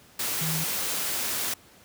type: tone in noise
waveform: sine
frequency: 159.7 Hz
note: D#3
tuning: 45 cents sharp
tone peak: -29 dBFS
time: 0.41-0.64 s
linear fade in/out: 5 ms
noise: white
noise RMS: -29 dBFS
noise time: 0.19-1.54 s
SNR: -3 dB
effects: pink hiss -54 dBFS RMS until 1.84 s + high-pass 80 Hz 12 dB/octave